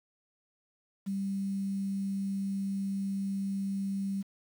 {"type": "tone with quantisation", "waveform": "sine", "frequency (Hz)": 196, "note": "G3", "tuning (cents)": 0, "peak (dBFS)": -30, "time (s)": [1.06, 4.23], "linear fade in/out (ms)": 20, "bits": 9, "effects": []}